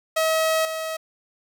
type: tone with level steps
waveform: sawtooth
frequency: 640 Hz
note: D#5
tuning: 49 cents sharp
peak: -15 / -23 dBFS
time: 0.16-0.97 s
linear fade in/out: 10 ms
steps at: 0.65 s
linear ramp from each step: 2 ms
effects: none